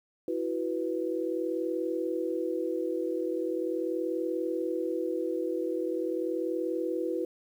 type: chord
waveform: sine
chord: E suspended second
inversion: none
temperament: equal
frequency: 329.6 / 370 / 493.9 Hz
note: E4 / F#4 / B4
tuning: 0 / 0 / 0 cents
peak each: -32 / -33 / -33 dBFS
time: 0.28-7.25 s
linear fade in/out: 2 ms
effects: 10-bit